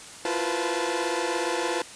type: tone cluster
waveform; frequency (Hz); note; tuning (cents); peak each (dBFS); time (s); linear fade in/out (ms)
sawtooth; 338 / 355.1 / 483 / 510 / 873; E4 / F4 / B4 / C5 / A5; +43 / +29 / -39 / -44 / -14; -28; 0.25-1.82; 2
effects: white hiss -43 dBFS RMS until 1.95 s + resampled to 22050 Hz